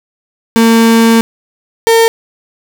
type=tone pair in turn; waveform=35% pulse; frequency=227.7 / 455.4 Hz; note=A#3 / A#4; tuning=-40 / -40 cents; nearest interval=octave; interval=1200 cents; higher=second; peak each=-3 dBFS; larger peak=neither; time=0.56-1.21 / 1.87-2.08 s; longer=first; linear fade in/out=0 ms; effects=none